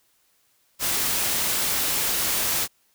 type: noise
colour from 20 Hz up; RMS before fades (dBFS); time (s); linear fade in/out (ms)
white; -24; 0.79-2.68; 50
effects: white hiss -65 dBFS RMS until 2.94 s